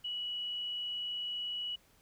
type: tone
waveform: sine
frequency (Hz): 2934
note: F#7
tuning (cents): -15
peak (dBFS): -35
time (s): 0.04-1.76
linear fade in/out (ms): 10
effects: pink hiss -66 dBFS RMS until 2.01 s